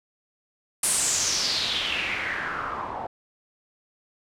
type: noise with low-pass filter sweep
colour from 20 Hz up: white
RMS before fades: -27 dBFS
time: 0.83-3.07 s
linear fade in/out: 5 ms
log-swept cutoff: 10000 to 790 Hz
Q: 4.3
effects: none